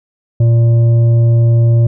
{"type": "tone with frequency modulation", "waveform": "sine", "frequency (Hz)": 116.5, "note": "A#2", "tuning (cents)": -1, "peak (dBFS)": -6, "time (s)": [0.4, 1.87], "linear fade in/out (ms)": 5, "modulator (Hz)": 465, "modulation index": 0.22, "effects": []}